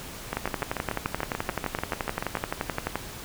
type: two click trains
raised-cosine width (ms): 0.5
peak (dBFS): -11 / -13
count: 31 / 15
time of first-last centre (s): 0.37-2.956 / 0.33-2.371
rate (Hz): 11.6 / 6.86
effects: pink hiss -40 dBFS RMS until 3.24 s